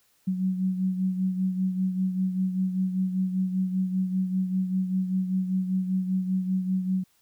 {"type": "beating tone pair", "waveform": "sine", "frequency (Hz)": [186, 191.1], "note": ["F#3", "G3"], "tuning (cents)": [9, -44], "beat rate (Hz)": 5.1, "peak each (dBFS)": [-24, -32], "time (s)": [0.27, 7.04], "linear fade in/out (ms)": 10, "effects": ["white hiss -66 dBFS RMS until 7.21 s"]}